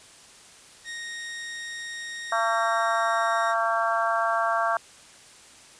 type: tone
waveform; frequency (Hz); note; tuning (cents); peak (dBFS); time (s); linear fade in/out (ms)
sawtooth; 1864.7; A#6; 0; -30; 0.84-3.55; 50
type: harmonic tone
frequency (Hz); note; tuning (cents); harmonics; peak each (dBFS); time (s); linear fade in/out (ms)
226.8; A#3; -47; 3 / 4 / 5 / 6 / 7; -26 / -30 / -27 / -29 / -30; 2.32-4.77; 2
effects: white hiss -50 dBFS RMS until 5.79 s + resampled to 22050 Hz